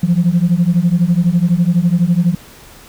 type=beating tone pair; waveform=sine; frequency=167.9 / 179.9 Hz; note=E3 / F#3; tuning=+32 / -48 cents; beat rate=12 Hz; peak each=-12 dBFS; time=0.03-2.35 s; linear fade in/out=5 ms; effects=tanh soft clip ceiling -4 dBFS + pink hiss -40 dBFS RMS until 2.88 s